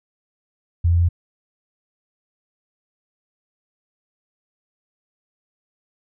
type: tone with pitch steps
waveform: sine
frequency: 85.2 / 85.69 / 86.19 Hz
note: F2 / F2 / F2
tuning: -42 / -32 / -22 cents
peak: -13 dBFS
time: 0.84-1.089 s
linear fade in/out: 10 ms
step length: 83 ms
effects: none